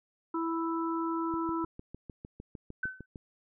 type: harmonic tone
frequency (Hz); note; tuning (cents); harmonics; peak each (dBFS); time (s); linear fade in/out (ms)
329.6; E4; 0; 1 / 3 / 4; -31 / -36 / -37; 0.34-1.65; 5
type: click train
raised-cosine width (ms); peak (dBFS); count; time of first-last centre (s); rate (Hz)
3; -30; 13; 1.34-3.158; 6.6
type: tone with exponential decay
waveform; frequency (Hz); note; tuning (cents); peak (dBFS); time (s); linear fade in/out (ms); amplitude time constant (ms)
sine; 1520; F#6; +46; -27; 2.83-3.06; 5; 48
effects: none